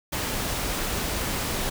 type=noise; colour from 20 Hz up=pink; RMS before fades=-28 dBFS; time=0.12-1.7 s; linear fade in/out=10 ms; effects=none